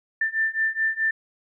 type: beating tone pair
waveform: sine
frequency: 1778 / 1782.7 Hz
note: A6 / A6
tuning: +18 / +22 cents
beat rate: 4.7 Hz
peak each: -25 / -24 dBFS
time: 0.21-1.11 s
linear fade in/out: 5 ms
effects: none